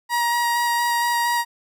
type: tone with vibrato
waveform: 30% pulse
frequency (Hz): 950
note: A#5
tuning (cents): +33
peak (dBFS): -16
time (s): 0.09-1.45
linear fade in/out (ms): 50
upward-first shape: square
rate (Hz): 4.3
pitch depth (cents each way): 8
effects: none